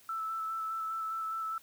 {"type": "tone with vibrato", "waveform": "sine", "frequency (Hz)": 1318.5, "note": "E6", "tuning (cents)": 0, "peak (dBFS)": -33, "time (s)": [0.09, 1.58], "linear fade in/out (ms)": 2, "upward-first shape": "square", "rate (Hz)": 4.9, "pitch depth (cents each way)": 12, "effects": ["white hiss -60 dBFS RMS until 1.62 s"]}